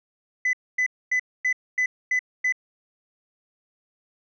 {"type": "tone bursts", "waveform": "sine", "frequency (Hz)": 2006, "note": "B6", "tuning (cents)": 26, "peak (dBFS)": -17, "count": 7, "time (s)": [0.45, 2.524], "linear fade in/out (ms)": 5, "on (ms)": 82, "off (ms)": 250, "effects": ["tanh soft clip ceiling -18 dBFS"]}